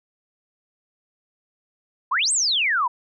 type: exponential two-way sweep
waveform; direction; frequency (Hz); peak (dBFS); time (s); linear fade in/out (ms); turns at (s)
sine; up then down; 926 to 8650 to 926; -18; 2.11-2.88; 10; 2.32
effects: none